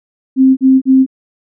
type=tone bursts; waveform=sine; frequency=263.4 Hz; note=C4; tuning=12 cents sharp; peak=-4 dBFS; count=3; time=0.36-1.064 s; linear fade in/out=50 ms; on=210 ms; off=37 ms; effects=none